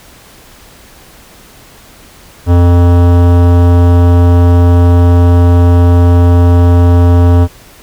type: tone with hard clipping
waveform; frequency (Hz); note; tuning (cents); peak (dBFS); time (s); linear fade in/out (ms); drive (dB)
sine; 87.31; F2; 0; -5; 2.46-7.48; 50; 18
effects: pink hiss -38 dBFS RMS until 7.82 s